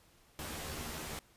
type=noise with comb filter; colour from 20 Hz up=pink; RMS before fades=-42 dBFS; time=0.39-1.19 s; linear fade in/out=0 ms; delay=13 ms; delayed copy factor=+0.95; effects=pink hiss -65 dBFS RMS until 1.36 s + resampled to 32000 Hz